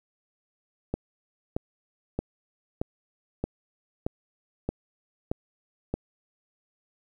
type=click train; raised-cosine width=2 ms; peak=-14 dBFS; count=9; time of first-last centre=0.94-5.94 s; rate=1.6 Hz; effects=9-bit

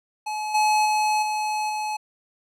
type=tone with level steps; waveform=square; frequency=853 Hz; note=G#5; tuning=46 cents sharp; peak=-27 / -18 / -20 / -24 / -26 dBFS; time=0.26-1.97 s; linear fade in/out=10 ms; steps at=0.54 / 0.85 / 1.22 / 1.69 s; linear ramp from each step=10 ms; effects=low-pass 10000 Hz 12 dB/octave

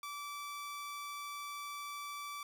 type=tone; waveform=sawtooth; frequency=1159 Hz; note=D6; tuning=23 cents flat; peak=-38 dBFS; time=0.03-2.43 s; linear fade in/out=2 ms; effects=none

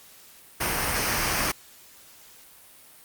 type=noise with comb filter; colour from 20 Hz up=pink; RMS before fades=-26 dBFS; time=0.6-1.52 s; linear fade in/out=10 ms; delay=0.27 ms; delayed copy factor=-0.5; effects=white hiss -51 dBFS RMS until 3.04 s + Opus 48 kbps

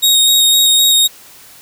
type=tone with vibrato; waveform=sawtooth; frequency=3750 Hz; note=A#7; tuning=10 cents sharp; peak=-5 dBFS; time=0.02-1.08 s; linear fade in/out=20 ms; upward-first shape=square; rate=3.9 Hz; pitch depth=10 cents each way; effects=white hiss -40 dBFS RMS until 1.61 s

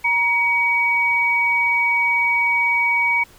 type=tone pair together; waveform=sine; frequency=945.4 / 2259 Hz; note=A#5 / C#7; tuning=+24 / +32 cents; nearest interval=octave + minor third; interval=1508 cents; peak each=-22 / -16 dBFS; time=0.04-3.24 s; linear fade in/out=10 ms; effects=pink hiss -49 dBFS RMS until 3.38 s

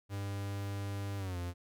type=tone with pitch glide; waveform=45% pulse; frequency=99.8 to 87.89 Hz; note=G2 to F2; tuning=+32 to +12 cents; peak=-36 dBFS; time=0.09-1.54 s; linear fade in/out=50 ms; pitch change=-220 cents; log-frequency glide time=1.18-1.37 s; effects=none

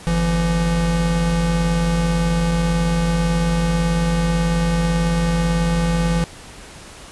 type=tone pair together; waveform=square; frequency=50.1 / 168.5 Hz; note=G1 / E3; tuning=+38 / +38 cents; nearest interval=octave + major sixth; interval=2100 cents; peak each=-22 / -18 dBFS; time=0.07-6.24 s; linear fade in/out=0 ms; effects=pink hiss -39 dBFS RMS until 7.11 s + resampled to 24000 Hz

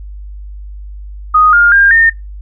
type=tone with pitch steps; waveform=sine; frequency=1244.5 / 1413.1 / 1604.6 / 1822.1 Hz; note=D#6 / F6 / G6 / A#6; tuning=0 / +20 / +40 / -40 cents; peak=-4 dBFS; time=1.34-2.1 s; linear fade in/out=10 ms; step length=190 ms; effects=noise-tail reverb RT60 0.2 s tail -23 dB re dry + added 50 Hz sine -25 dBFS peak until 2.41 s

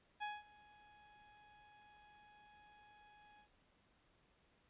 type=tone with ADSR envelope; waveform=sawtooth; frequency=836 Hz; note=G#5; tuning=11 cents sharp; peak=-36 dBFS; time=0.2-3.49 s; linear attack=27 ms; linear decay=200 ms; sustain=-23 dB; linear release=91 ms; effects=pink hiss -74 dBFS RMS until 4.69 s + resampled to 8000 Hz

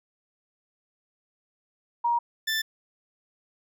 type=tone pair in turn; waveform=sine / 20% pulse; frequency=946 / 1766.3 Hz; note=A#5 / A6; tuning=+25 / +6 cents; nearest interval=major seventh; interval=1081 cents; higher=second; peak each=-21 / -20 dBFS; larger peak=second; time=2.04-2.19 / 2.47-2.62 s; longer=neither; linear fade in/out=10 ms; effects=none

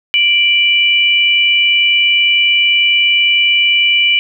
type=tone pair together; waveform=sine; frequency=2349 / 2960 Hz; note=D7 / F#7; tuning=0 / 0 cents; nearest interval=major third; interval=400 cents; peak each=-11 dBFS; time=0.14-4.19 s; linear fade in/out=0 ms; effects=none

